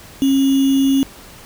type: tone with sample-and-hold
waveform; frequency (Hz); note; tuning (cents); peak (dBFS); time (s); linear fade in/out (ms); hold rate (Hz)
sine; 271.5; C#4; -36; -11; 0.22-1.03; 0; 3150
effects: pink hiss -40 dBFS RMS until 1.45 s

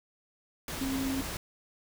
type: tone in noise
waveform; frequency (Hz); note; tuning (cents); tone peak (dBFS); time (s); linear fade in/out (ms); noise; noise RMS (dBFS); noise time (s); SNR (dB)
sine; 267.5; C4; +38; -30; 0.81-1.21; 2; pink; -37; 0.68-1.37; +4
effects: none

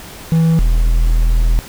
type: tone pair in turn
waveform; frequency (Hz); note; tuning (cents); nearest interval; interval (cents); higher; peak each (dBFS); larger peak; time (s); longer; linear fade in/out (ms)
triangle; 163.3 / 40.83; E3 / E1; -16 / -16; 2 octaves; 2400; first; -7; neither; 0.32-0.59 / 0.59-1.59; second; 0
effects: pink hiss -34 dBFS RMS until 1.68 s

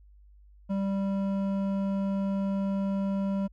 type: tone with hard clipping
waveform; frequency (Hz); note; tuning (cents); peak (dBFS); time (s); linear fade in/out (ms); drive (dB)
sine; 196; G3; 0; -28; 0.69-3.48; 20; 10
effects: added 50 Hz sine -52 dBFS peak until 3.52 s

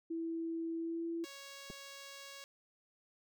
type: tone with pitch glide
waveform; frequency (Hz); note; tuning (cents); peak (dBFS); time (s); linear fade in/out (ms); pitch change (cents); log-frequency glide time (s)
sine; 329.6 to 334.2; E4 to E4; 0 to +24; -36; 0.1-1.25; 10; +24; 0.77-1.06
type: tone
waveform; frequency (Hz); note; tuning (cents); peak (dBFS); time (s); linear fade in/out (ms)
5% pulse; 554.4; C#5; 0; -37; 1.24-2.44; 0
type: clicks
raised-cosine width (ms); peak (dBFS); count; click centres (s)
2; -34 / -39; 2; 1.701 / 1.706
effects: none

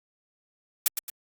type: noise with echo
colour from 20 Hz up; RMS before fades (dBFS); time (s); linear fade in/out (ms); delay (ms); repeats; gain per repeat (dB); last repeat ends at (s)
blue; -20; 0.86-0.88; 2; 110; 2; -8; 1.1
effects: Opus 48 kbps

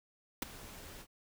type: noise with ADSR envelope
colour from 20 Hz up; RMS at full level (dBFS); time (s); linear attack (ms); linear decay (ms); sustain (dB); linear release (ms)
pink; -31; 0.42-1.07; 4; 12; -19; 68
effects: none

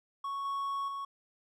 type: tone with level steps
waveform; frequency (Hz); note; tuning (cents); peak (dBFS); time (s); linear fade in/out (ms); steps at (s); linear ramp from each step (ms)
triangle; 1108.7; C#6; 0; -32 / -30 / -34; 0.24-1.05; 5; 0.45 / 0.88; 2
effects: none

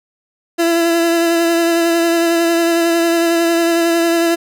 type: tone with vibrato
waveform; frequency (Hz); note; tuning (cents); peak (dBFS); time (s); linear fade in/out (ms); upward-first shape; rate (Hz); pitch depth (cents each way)
30% pulse; 336.1; E4; +34; -9; 0.58-4.36; 20; sine; 11; 19
effects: none

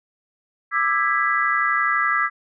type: chord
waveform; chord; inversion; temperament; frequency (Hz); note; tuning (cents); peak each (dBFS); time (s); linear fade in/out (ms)
sine; E dominant seventh; third; just; 1186.7 / 1318.5 / 1648.1 / 1977.8; D6 / E6 / G#6 / B6; +18 / 0 / -14 / +2; -23; 0.71-2.3; 50
effects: none

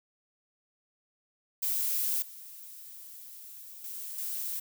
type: noise with level steps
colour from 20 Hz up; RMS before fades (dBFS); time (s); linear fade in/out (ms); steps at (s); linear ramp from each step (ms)
violet; -30 / -47 / -40 / -35; 1.62-4.6; 10; 2.22 / 3.84 / 4.18; 2
effects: none

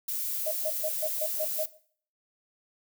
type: noise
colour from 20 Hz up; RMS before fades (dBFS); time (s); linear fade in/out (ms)
violet; -32; 0.08-1.66; 5
type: tone bursts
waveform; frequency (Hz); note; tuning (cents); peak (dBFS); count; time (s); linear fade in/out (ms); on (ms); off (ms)
sine; 622.3; D#5; 0; -28; 7; 0.46-1.639; 10; 57; 130
effects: noise-tail reverb RT60 0.5 s tail -17 dB re dry

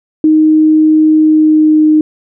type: tone with pitch glide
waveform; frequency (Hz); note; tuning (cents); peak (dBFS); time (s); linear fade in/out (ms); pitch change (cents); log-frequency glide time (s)
sine; 311.1 to 308.1; D#4 to D#4; 0 to -17; -4; 0.24-2.01; 2; -17; 1.17-1.85
effects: none

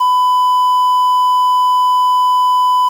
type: tone with quantisation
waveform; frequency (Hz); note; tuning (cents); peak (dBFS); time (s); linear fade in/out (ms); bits
triangle; 1000; B5; +21; -7; 0-2.89; 10; 6
effects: none

